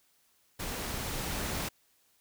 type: noise with level ramp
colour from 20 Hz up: pink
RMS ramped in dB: -37 to -34 dBFS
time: 0.59-1.69 s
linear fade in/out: 10 ms
effects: white hiss -69 dBFS RMS until 2.2 s